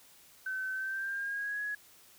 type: tone with pitch glide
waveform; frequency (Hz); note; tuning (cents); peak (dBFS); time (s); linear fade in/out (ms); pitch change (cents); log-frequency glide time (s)
sine; 1529 to 1677; G6 to G#6; -44 to +16; -33; 0.46-1.75; 5; +160; 0.72-1.62
effects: white hiss -59 dBFS RMS until 2.18 s